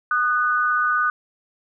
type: tone pair together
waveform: sine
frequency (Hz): 1226 / 1488.9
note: D#6 / F#6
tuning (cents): -26 / +10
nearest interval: minor third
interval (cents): 336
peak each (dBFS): -20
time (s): 0.11-1.1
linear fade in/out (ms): 2
effects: none